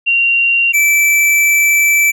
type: tone pair in turn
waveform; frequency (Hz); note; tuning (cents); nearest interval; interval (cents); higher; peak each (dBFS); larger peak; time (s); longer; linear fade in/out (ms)
sine / square; 2761 / 2322; F7 / D7; -20 / -20; minor third; 300; first; -9; neither; 0.06-0.73 / 0.73-2.12; second; 20
effects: none